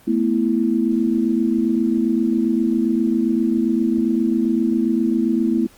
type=chord; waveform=sine; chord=A suspended second; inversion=none; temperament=just; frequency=220 / 247.5 / 330 Hz; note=A3 / B3 / E4; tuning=0 / +4 / +2 cents; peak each=-20 dBFS; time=0.07-5.67 s; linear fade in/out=10 ms; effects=pink hiss -50 dBFS RMS until 5.77 s + Opus 32 kbps